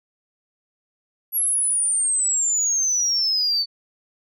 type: exponential sweep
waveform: sine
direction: down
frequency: 11520 to 4480 Hz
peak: -17 dBFS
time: 1.32-3.66 s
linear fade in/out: 50 ms
effects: tanh soft clip ceiling -14 dBFS